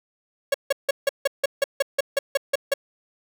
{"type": "tone bursts", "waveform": "45% pulse", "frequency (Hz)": 554.4, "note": "C#5", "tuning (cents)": 0, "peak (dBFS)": -17, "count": 13, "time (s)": [0.52, 2.739], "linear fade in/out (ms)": 5, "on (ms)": 23, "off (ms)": 160, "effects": []}